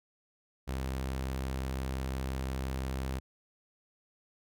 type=tone; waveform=sawtooth; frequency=65.8 Hz; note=C2; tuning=10 cents sharp; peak=-29 dBFS; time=0.67-3.2 s; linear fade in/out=20 ms; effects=none